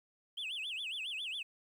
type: tone with vibrato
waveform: sine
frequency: 2971 Hz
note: F#7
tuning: 6 cents sharp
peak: -35 dBFS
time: 0.37-1.43 s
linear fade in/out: 10 ms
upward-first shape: sine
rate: 7.3 Hz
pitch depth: 290 cents each way
effects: tanh soft clip ceiling -36 dBFS + 11-bit

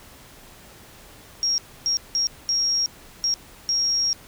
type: tone bursts at uneven times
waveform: sine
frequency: 5590 Hz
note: F8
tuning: 1 cent sharp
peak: -19 dBFS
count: 6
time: 1.43-1.58 / 1.86-1.97 / 2.15-2.27 / 2.49-2.86 / 3.24-3.34 / 3.69-4.13 s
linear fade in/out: 0 ms
effects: pink hiss -47 dBFS RMS until 4.27 s

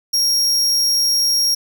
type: tone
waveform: 40% pulse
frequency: 5588 Hz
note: F8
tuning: in tune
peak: -13 dBFS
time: 0.13-1.55 s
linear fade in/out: 10 ms
effects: none

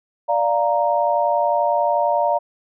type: chord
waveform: sine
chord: Bb major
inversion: first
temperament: equal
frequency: 587.3 / 698.5 / 932.3 Hz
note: D5 / F5 / Bb5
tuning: 0 / 0 / 0 cents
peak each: -20 dBFS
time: 0.28-2.39 s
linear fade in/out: 20 ms
effects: none

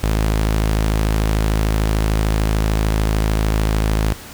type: tone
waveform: sawtooth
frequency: 53.4 Hz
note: G#1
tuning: 49 cents sharp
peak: -11 dBFS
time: 0.03-4.13 s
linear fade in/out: 5 ms
effects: pink hiss -36 dBFS RMS until 4.33 s

